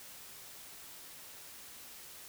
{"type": "silence", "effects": ["white hiss -51 dBFS RMS until 2.28 s"]}